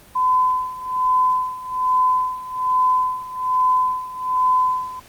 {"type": "tone with tremolo", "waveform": "sine", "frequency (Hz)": 1015, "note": "B5", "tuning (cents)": 47, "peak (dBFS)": -13, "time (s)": [0.15, 5], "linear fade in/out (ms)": 10, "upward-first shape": "sine", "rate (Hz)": 1.2, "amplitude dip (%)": 85, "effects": ["pink hiss -47 dBFS RMS until 5.08 s", "Opus 32 kbps"]}